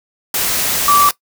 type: tone in noise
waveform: sine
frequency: 1160 Hz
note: D6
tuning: 22 cents flat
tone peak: -8 dBFS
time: 0.88-1.09 s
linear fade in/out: 2 ms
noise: white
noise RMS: -17 dBFS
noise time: 0.34-1.11 s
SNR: +6 dB
effects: noise-tail reverb RT60 0.1 s tail -19 dB re dry